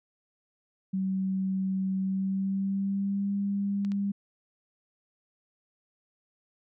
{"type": "tone with pitch glide", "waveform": "sine", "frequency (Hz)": [190.4, 199.87], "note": ["F#3", "G3"], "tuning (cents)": [50, 34], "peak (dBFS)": -26, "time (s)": [0.93, 4.12], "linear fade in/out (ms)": 10, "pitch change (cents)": 84, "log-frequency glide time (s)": [1.99, 3.33]}
{"type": "clicks", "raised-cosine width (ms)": 0.2, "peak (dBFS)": -29, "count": 2, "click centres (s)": [3.849, 3.919]}
{"effects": []}